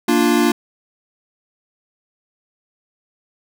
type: chord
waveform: square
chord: Bb major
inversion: none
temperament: equal with one note detuned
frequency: 233.1 / 294.9 / 349.2 Hz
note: Bb3 / D4 / F4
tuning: 0 / +7 / 0 cents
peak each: -18 dBFS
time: 0.08-0.52 s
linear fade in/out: 5 ms
effects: none